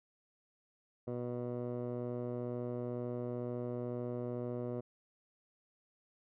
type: tone with low-pass filter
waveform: 15% pulse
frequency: 122.1 Hz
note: B2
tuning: 19 cents flat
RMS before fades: -39 dBFS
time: 1.07-4.81 s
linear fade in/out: 10 ms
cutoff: 650 Hz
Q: 2
effects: none